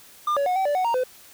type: tone with pitch steps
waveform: triangle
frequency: 1202 / 563 / 728 / 766 / 583 / 741 / 931 / 508 Hz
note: D6 / C#5 / F#5 / G5 / D5 / F#5 / A#5 / B4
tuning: +40 / +27 / -28 / -40 / -13 / +2 / -2 / +49 cents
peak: -18 dBFS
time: 0.27-1.038 s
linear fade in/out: 5 ms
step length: 96 ms
effects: white hiss -49 dBFS RMS until 1.33 s